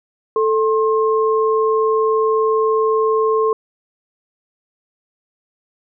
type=tone pair together; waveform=sine; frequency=440 / 1067.3 Hz; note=A4 / C6; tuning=0 / +34 cents; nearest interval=octave + minor third; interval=1534 cents; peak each=-14 / -19 dBFS; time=0.36-3.53 s; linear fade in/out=2 ms; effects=none